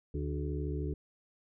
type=harmonic tone with a mistuned harmonic; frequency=73.8 Hz; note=D2; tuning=9 cents sharp; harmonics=1 / 2 / 4 / 5 / 6; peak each=-35 / -38 / -41 / -42 / -43 dBFS; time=0.14-0.94 s; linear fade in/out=5 ms; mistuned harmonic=6; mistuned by=-61 cents; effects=none